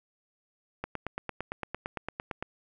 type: click train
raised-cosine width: 0.5 ms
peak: -18 dBFS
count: 15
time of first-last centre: 0.84-2.426 s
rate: 8.83 Hz
effects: none